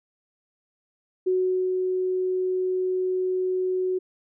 sine tone with ADSR envelope, 370 Hz, F#4, in tune, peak -19 dBFS, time 1.26-3.99 s, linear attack 13 ms, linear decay 430 ms, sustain -3 dB, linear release 14 ms, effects none

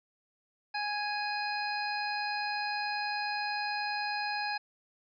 harmonic tone, 830.6 Hz, G#5, in tune, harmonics 1 / 2 / 3 / 5 / 6, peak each -34 / -37 / -39 / -41 / -42 dBFS, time 0.74-4.58 s, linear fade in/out 10 ms, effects none

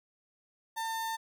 35% pulse tone, 899 Hz, A5, 37 cents sharp, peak -31 dBFS, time 0.76-1.17 s, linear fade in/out 20 ms, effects none

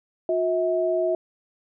sine tone pair together, 360 / 644.8 Hz, F#4 / E5, -47 / -38 cents, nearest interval minor seventh, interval 1009 cents, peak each -24 / -22 dBFS, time 0.29-1.15 s, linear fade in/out 2 ms, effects none

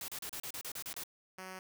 white noise bursts, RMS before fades -42 dBFS, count 10, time 0.01-1.036 s, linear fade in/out 2 ms, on 72 ms, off 34 ms
clicks, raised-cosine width 0.2 ms, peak -33 dBFS, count 2, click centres 0.679 / 0.94 s
5% pulse tone, 187 Hz, F#3, 19 cents sharp, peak -33 dBFS, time 1.38-1.59 s, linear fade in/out 2 ms
effects none

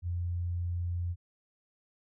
sine tone, 87.31 Hz, F2, in tune, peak -30 dBFS, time 0.02-1.16 s, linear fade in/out 50 ms, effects none

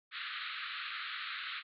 pink band-pass noise, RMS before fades -41 dBFS, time 0.11-1.63 s, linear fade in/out 50 ms, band 1200 to 4200 Hz, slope 96 dB/octave, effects MP3 96 kbps

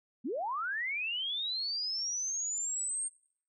sine linear sweep, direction up, 200 to 8670 Hz, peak -32 dBFS, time 0.24-3.09 s, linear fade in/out 20 ms, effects noise-tail reverb RT60 0.6 s tail -24 dB re dry

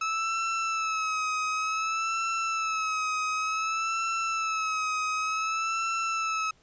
30% pulse tone with vibrato, 1300 Hz, E6, 24 cents flat, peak -24 dBFS, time 0.01-6.51 s, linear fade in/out 5 ms, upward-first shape sine, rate 0.55 Hz, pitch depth 51 cents each way, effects pink hiss -63 dBFS RMS until 6.62 s + resampled to 16000 Hz

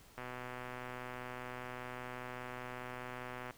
click train, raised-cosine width 0.5 ms, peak -29 dBFS, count 417, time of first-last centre 0.18-3.508 s, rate 125 Hz, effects pink hiss -61 dBFS RMS until 3.57 s

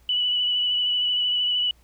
sine tone with vibrato, 2960 Hz, F#7, in tune, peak -20 dBFS, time 0.09-1.71 s, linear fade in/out 2 ms, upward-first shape sine, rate 13 Hz, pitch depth 19 cents each way, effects added 60 Hz sine -55 dBFS peak until 1.83 s + pink hiss -62 dBFS RMS until 1.83 s

